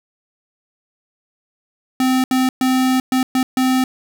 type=tone bursts at uneven times; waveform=square; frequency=258.4 Hz; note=C4; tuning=21 cents flat; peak=-14 dBFS; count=6; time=2-2.24 / 2.31-2.49 / 2.61-3 / 3.12-3.23 / 3.35-3.43 / 3.57-3.84 s; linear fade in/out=2 ms; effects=none